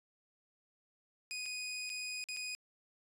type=tone with dropouts; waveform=20% pulse; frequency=2489 Hz; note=D#7; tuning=in tune; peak=-34 dBFS; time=1.31-2.55 s; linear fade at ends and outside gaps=0 ms; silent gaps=1.457-1.461 / 1.894-1.9 / 2.24-2.287 / 2.365-2.37 s; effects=resampled to 32000 Hz